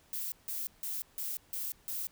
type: noise bursts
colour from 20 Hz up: violet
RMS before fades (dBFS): -37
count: 6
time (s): 0.13-2.07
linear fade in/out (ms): 0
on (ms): 190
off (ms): 160
effects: pink hiss -64 dBFS RMS until 2.11 s